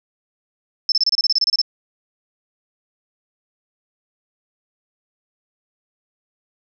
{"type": "tone bursts", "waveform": "sine", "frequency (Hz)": 5274, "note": "E8", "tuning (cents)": 0, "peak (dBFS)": -13, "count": 13, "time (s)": [0.89, 1.616], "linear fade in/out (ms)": 2, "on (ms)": 30, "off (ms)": 28, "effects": []}